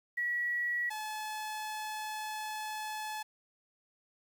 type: tone pair in turn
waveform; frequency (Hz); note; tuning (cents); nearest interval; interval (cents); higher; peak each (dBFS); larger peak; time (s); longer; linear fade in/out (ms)
sine / sawtooth; 1929 / 859.3; B6 / A5; -41 / -41; octave + major second; 1400; first; -30 / -33; first; 0.17-0.9 / 0.9-3.23; second; 10
effects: 10-bit